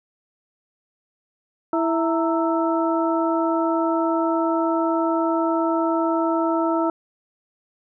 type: harmonic tone with a mistuned harmonic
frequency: 329.6 Hz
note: E4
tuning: in tune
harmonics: 1 / 2 / 3 / 4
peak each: -21 / -24 / -26 / -27 dBFS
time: 1.73-6.9 s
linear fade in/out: 2 ms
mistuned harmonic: 3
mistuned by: -120 cents
effects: none